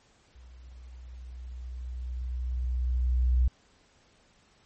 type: tone with level ramp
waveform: sine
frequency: 62 Hz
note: B1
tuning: 7 cents sharp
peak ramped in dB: -48 to -19 dBFS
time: 0.35-3.48 s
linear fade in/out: 5 ms
effects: pink hiss -63 dBFS RMS until 4.65 s + MP3 32 kbps